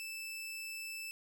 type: tone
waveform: sawtooth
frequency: 2637 Hz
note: E7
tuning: in tune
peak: -38 dBFS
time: 0-1.11 s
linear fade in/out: 0 ms
effects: none